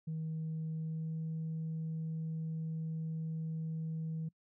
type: tone with pitch glide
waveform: sine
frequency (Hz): 159.1 to 160.3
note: D#3 to E3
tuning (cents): +39 to -48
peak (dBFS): -34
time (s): 0.07-4.29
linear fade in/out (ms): 10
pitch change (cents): +13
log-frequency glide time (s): 0.74-1.17
effects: noise-tail reverb RT60 0.1 s tail -25 dB re dry + tanh soft clip ceiling -33 dBFS